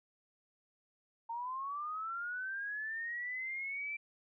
sine linear sweep, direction up, 908 to 2346 Hz, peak -37 dBFS, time 1.29-3.97 s, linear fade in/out 10 ms, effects none

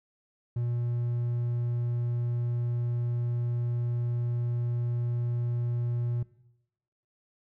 triangle tone, 119.9 Hz, A#2, 49 cents sharp, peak -25 dBFS, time 0.56-6.23 s, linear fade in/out 5 ms, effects noise-tail reverb RT60 0.9 s tail -19 dB re dry

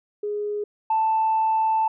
sine tone pair in turn, 415.3 / 882.5 Hz, G#4 / A5, 0 / +5 cents, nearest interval octave + minor second, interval 1305 cents, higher second, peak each -24 / -17 dBFS, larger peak second, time 0.23-0.64 / 0.9-1.88 s, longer second, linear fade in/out 5 ms, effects tanh soft clip ceiling -14 dBFS

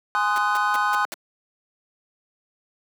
triangle chord, Ab dominant seventh, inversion none, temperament just, 830.6 / 1038.3 / 1245.9 / 1495.1 Hz, Ab5 / C6 / Eb6 / Gb6, 0 / -14 / +2 / +18 cents, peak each -23 dBFS, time 0.15-1.05 s, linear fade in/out 0 ms
pink noise bursts, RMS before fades -32 dBFS, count 5, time 0.36-1.14 s, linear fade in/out 0 ms, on 20 ms, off 170 ms
effects high-pass 400 Hz 12 dB/octave

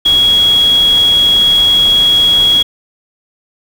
sine tone in noise, 3322 Hz, G#7, in tune, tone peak -6 dBFS, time 0.05-2.63 s, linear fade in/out 10 ms, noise pink, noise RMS -24 dBFS, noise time 0.05-2.63 s, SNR +15 dB, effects none

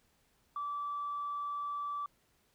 sine tone, 1159 Hz, D6, 23 cents flat, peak -34 dBFS, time 0.56-2.06 s, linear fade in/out 2 ms, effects tanh soft clip ceiling -30 dBFS + pink hiss -72 dBFS RMS until 2.54 s

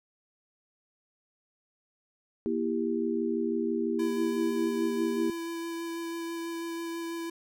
sine chord, E diminished, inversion second, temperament just, 237.3 / 329.6 / 395.6 Hz, Bb3 / E4 / G4, +31 / 0 / +16 cents, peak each -31 dBFS, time 2.46-5.3 s, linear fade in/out 0 ms
square tone with vibrato, 334.6 Hz, E4, 26 cents sharp, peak -34 dBFS, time 3.99-7.3 s, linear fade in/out 5 ms, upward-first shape sine, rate 6.1 Hz, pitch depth 10 cents each way
effects none

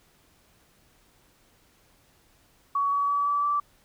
sine tone with pitch steps, 1126 / 1135.1 / 1144.4 / 1153.7 / 1163 Hz, C#6 / C#6 / D6 / D6 / D6, +27 / +41 / -45 / -31 / -17 cents, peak -22 dBFS, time 2.75-3.6 s, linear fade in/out 5 ms, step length 170 ms, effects pink hiss -62 dBFS RMS until 3.84 s

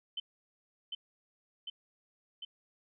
sine tone with echo, 3066 Hz, G7, 39 cents flat, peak -34 dBFS, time 0.17-0.2 s, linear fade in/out 5 ms, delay 750 ms, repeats 3, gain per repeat -2 dB, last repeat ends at 2.45 s, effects none

